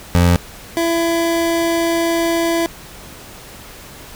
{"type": "tone pair in turn", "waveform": "25% pulse", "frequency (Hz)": [87.31, 334.6], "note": ["F2", "E4"], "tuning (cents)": [0, 26], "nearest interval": "octave + major seventh", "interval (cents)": 2326, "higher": "second", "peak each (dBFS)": [-6, -11], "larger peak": "first", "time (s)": [[0.15, 0.36], [0.77, 2.66]], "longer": "second", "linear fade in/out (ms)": 0, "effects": ["pink hiss -37 dBFS RMS until 4.15 s"]}